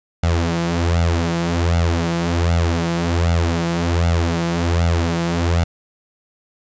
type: tone with flanger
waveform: sawtooth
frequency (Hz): 84.7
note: E2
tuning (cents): +48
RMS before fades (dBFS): -18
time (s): 0.23-5.64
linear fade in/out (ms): 5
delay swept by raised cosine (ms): 1.4 to 5.8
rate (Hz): 1.3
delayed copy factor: +0.8
effects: resampled to 16000 Hz + 8-bit